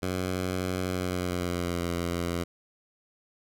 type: tone with pitch glide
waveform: 10% pulse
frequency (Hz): 92 to 86.34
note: F#2 to F2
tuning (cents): -9 to -19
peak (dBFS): -20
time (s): 0.02-2.44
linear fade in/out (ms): 10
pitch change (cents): -110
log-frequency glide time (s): 0.87-1.85
effects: none